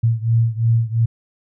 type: beating tone pair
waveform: sine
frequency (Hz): 113.8 / 116.7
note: A#2 / A#2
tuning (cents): -41 / +2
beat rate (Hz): 2.9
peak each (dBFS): -16 / -18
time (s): 0.03-1.06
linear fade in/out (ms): 10
effects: none